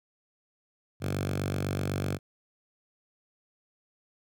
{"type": "tone with high-pass filter", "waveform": "5% pulse", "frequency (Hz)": 47.98, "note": "G1", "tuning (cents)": -36, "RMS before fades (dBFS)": -31, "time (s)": [1, 2.19], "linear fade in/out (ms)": 50, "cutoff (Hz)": 110, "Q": 5, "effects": []}